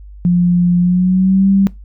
sine tone with pitch glide, 176.1 to 195.4 Hz, F3 to G3, +15 to -5 cents, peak -8 dBFS, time 0.25-1.67 s, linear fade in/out 0 ms, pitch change +180 cents, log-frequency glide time 0.79-1.49 s, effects noise-tail reverb RT60 0.2 s tail -21 dB re dry + added 50 Hz sine -32 dBFS peak until 1.84 s

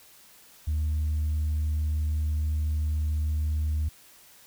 sine tone, 76.5 Hz, D#2, 29 cents flat, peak -22 dBFS, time 0.67-3.89 s, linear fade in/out 10 ms, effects tanh soft clip ceiling -22 dBFS + white hiss -54 dBFS RMS until 4.46 s

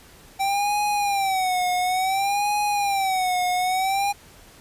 square tone with vibrato, 775 Hz, G5, 20 cents flat, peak -21 dBFS, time 0.39-4.13 s, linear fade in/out 20 ms, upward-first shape sine, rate 0.57 Hz, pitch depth 120 cents each way, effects pink hiss -49 dBFS RMS until 4.6 s + resampled to 32000 Hz

